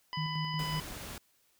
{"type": "harmonic tone", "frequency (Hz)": 997, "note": "B5", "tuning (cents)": 16, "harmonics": [1, 2, 3, 5], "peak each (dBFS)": [-38, -43, -41, -43], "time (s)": [0.13, 0.8], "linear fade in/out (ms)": 0}
{"type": "tone with tremolo", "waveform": "sine", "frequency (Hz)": 155.56, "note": "D#3", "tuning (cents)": 0, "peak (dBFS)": -32, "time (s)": [0.17, 0.8], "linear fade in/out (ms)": 5, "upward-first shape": "square", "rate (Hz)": 5.4, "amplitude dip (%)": 45}
{"type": "noise", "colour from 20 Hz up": "pink", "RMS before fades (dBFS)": -43, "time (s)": [0.59, 1.18], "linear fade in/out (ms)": 2}
{"effects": ["white hiss -70 dBFS RMS until 1.59 s"]}